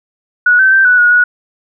sine tone with pitch steps, 1463 / 1541 / 1563 / 1481 / 1449 / 1461 Hz, F#6 / G6 / G6 / F#6 / F#6 / F#6, -20 / -30 / -6 / +1 / -37 / -22 cents, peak -5 dBFS, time 0.46-1.24 s, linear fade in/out 5 ms, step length 130 ms, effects none

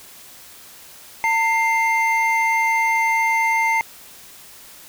triangle tone pair together, 904.5 / 2101 Hz, A5 / C7, +48 / +7 cents, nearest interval octave + minor third, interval 1459 cents, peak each -17 dBFS, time 1.24-3.81 s, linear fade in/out 0 ms, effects white hiss -43 dBFS RMS until 4.88 s

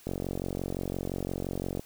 click train, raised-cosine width 2 ms, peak -19 dBFS, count 80, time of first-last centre 0.07-1.795 s, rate 45.8 Hz, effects white hiss -55 dBFS RMS until 1.85 s

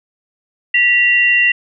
sine tone pair together, 1952.9 / 2760 Hz, B6 / F7, -20 / -21 cents, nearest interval tritone, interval 599 cents, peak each -12 dBFS, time 0.74-1.52 s, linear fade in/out 5 ms, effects none

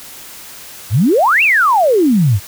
sine exponential two-way sweep, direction up then down, 88 to 2794 to 88 Hz, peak -8 dBFS, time 0.9-2.4 s, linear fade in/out 50 ms, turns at 1.43 s, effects white hiss -34 dBFS RMS until 2.47 s

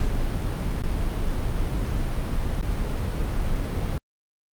brown noise with dropouts, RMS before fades -25 dBFS, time 0-3.98 s, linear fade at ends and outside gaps 2 ms, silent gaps 0.822-0.835 / 2.613-2.625 s, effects Opus 48 kbps

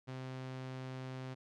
sawtooth tone, 130 Hz, C3, 11 cents flat, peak -38 dBFS, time 0.07-1.35 s, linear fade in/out 20 ms, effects low-pass 5000 Hz 12 dB/octave

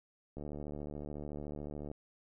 click train, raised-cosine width 2 ms, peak -30 dBFS, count 115, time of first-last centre 0.37-1.915 s, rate 73.8 Hz, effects none

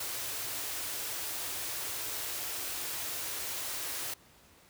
white band-stop noise, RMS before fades -37 dBFS, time 0-4.14 s, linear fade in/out 5 ms, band 140 to 270 Hz, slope 96 dB/octave, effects pink hiss -60 dBFS RMS until 4.69 s + high-pass 60 Hz 12 dB/octave

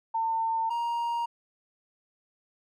sine / triangle tone pair in turn, 902 / 939.4 Hz, A5 / A#5, +43 / +13 cents, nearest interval minor second, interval 70 cents, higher second, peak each -25 dBFS, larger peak neither, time 0.14-0.7 / 0.7-1.26 s, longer neither, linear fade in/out 10 ms, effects none

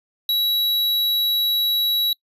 square tone, 3900 Hz, B7, 23 cents flat, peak -18 dBFS, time 0.29-2.13 s, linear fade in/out 2 ms, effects noise-tail reverb RT60 0.1 s tail -24 dB re dry + resampled to 32000 Hz

